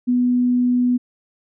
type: tone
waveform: sine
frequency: 246.9 Hz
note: B3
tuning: in tune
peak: -14 dBFS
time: 0.07-0.98 s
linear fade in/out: 20 ms
effects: none